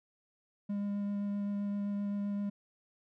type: tone with vibrato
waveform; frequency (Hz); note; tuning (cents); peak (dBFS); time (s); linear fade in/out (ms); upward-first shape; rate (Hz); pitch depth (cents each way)
triangle; 202.7; G#3; -42; -30; 0.69-2.5; 10; sine; 7.7; 9
effects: none